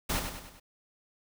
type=noise with echo; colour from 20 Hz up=pink; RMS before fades=-30 dBFS; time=0.09-0.2 s; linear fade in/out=10 ms; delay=100 ms; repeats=4; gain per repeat=-6 dB; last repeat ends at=0.6 s; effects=none